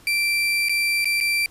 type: tone with dropouts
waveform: 35% pulse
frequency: 2349 Hz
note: D7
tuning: in tune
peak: -17 dBFS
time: 0.07-1.46 s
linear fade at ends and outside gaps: 1 ms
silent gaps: 0.686-0.694 / 1.045-1.055 / 1.203-1.209 s
effects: pink hiss -51 dBFS RMS until 1.5 s + resampled to 32000 Hz